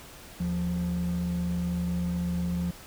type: tone pair together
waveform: triangle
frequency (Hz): 77.33 / 175.1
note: D#2 / F3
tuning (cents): -10 / +5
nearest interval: octave + major second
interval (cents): 1415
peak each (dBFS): -31 / -24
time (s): 0.4-2.71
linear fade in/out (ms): 5
effects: tanh soft clip ceiling -21 dBFS + pink hiss -47 dBFS RMS until 2.86 s